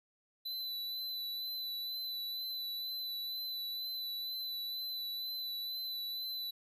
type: tone with vibrato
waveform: square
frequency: 3996 Hz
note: B7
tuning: 20 cents sharp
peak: -38 dBFS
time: 0.45-6.51 s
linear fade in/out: 10 ms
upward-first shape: sine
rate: 2.1 Hz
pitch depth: 23 cents each way
effects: 13-bit